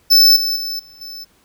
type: tone with level steps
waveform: square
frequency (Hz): 5274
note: E8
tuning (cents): 0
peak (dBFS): -7 / -17 / -22 / -41 / -30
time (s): 0.1-1.25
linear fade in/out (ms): 20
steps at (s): 0.36 / 0.56 / 0.79 / 1.01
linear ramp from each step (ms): 5
effects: pink hiss -56 dBFS RMS until 1.44 s

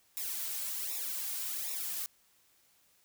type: noise with flanger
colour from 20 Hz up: blue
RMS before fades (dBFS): -37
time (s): 0.17-2.06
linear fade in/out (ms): 0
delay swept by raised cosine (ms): 0.64 to 3.04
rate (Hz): 1.3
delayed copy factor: -0.8
effects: white hiss -68 dBFS RMS until 3.04 s

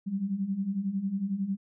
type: beating tone pair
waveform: sine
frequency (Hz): 188.1 / 199.1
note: F#3 / G3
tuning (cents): +29 / +27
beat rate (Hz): 11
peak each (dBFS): -34 / -29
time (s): 0.06-1.57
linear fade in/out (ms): 20
effects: none

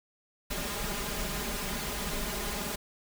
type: noise with comb filter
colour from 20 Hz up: pink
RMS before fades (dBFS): -34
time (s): 0.5-2.76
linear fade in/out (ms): 10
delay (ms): 4.9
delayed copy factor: +1
effects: none

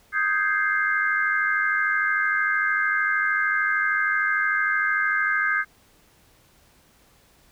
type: chord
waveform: sine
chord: Ab major seventh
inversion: second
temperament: equal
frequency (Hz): 1244.5 / 1568 / 1661.2 / 2093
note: Eb6 / G6 / Ab6 / C7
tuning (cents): 0 / 0 / 0 / 0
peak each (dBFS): -27 / -23 / -27 / -27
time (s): 0.12-5.65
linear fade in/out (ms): 50
effects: pink hiss -58 dBFS RMS until 7.51 s

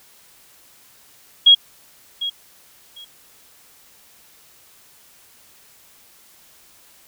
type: tone with echo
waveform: sine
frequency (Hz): 3295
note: G#7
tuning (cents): -14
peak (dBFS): -6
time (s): 1.46-1.55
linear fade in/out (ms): 10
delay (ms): 750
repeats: 2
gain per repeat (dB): -15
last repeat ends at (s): 3.05
effects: white hiss -51 dBFS RMS until 7.07 s

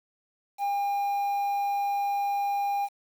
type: tone with quantisation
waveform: triangle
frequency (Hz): 805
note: G5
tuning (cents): +46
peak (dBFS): -23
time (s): 0.58-2.89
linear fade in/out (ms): 50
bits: 8
effects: none

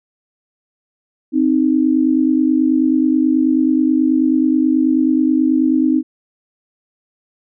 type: tone pair together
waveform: sine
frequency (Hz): 261.6 / 310.9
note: C4 / D#4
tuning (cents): 0 / -1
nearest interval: minor third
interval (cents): 299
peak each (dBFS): -14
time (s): 1.32-6.03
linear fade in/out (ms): 50
effects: none

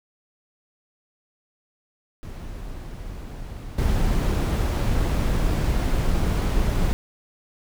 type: noise with level steps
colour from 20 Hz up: brown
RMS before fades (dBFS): -35 / -21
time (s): 2.23-6.93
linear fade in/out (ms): 0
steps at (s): 3.78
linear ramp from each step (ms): 5
effects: none

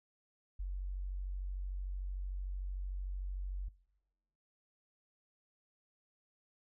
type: tone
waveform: sine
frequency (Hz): 46.66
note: F#1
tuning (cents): +15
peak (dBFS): -36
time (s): 0.59-3.69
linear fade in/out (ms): 10
effects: noise-tail reverb RT60 1.0 s tail -23 dB re dry

